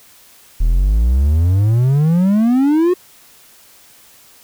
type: exponential sweep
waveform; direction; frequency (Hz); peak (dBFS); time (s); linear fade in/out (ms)
triangle; up; 37.94 to 370; -8; 0.6-2.94; 10
effects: white hiss -46 dBFS RMS until 4.43 s